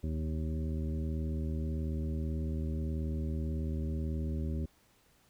harmonic tone with a mistuned harmonic, 78.3 Hz, D#2, 11 cents sharp, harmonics 1 / 2 / 3 / 4 / 5 / 7, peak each -33 / -39 / -40 / -46 / -47 / -52 dBFS, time 0.03-4.66 s, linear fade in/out 10 ms, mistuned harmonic 1, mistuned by -61 cents, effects pink hiss -67 dBFS RMS until 5.29 s

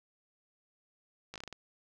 slowing click train, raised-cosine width 0.2 ms, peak -26 dBFS, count 7, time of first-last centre 1.34-1.527 s, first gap 17 ms, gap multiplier 1.24, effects none

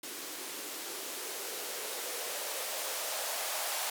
violet noise with band-pass filter sweep, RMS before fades -38 dBFS, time 0.03-3.9 s, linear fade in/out 5 ms, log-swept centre 290 to 710 Hz, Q 3, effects none

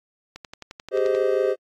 click train, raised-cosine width 0.2 ms, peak -20 dBFS, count 10, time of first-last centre 0.36-1.149 s, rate 11.4 Hz
triangle chord, Ab major seventh, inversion third, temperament just, 389.3 / 415.3 / 519.1 / 623 Hz, G4 / Ab4 / C5 / Eb5, -12 / 0 / -14 / +2 cents, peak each -21 / -23 / -21 / -26 dBFS, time 0.91-1.56 s, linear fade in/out 50 ms
effects AAC 48 kbps

